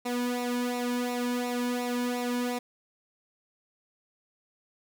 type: tone with flanger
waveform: sawtooth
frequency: 244.8 Hz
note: B3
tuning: 15 cents flat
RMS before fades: -30 dBFS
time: 0.05-2.59 s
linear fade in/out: 10 ms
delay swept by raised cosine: 0.62 to 1.55 ms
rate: 2.8 Hz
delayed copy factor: -0.75
effects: none